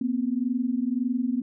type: tone pair together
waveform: sine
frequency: 237.8 / 259.6 Hz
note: A#3 / C4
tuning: +35 / -13 cents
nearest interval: major second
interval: 152 cents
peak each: -26 dBFS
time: 0.01-1.42 s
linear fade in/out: 5 ms
effects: none